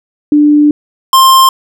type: tone pair in turn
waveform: sine / square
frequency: 296 / 1054.8 Hz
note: D4 / C6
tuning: +14 / +14 cents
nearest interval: octave + minor seventh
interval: 2200 cents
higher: second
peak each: -3 dBFS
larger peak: neither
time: 0.32-0.71 / 1.13-1.49 s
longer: first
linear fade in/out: 2 ms
effects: none